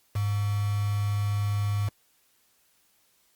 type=tone with quantisation; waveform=sine; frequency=102.6 Hz; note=G#2; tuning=21 cents flat; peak=-24 dBFS; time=0.15-1.89 s; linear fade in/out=10 ms; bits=6; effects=white hiss -66 dBFS RMS until 3.35 s + Opus 48 kbps